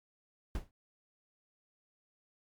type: noise with exponential decay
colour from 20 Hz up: brown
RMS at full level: -32 dBFS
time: 0.55-0.71 s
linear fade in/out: 2 ms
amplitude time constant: 33 ms
effects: MP3 96 kbps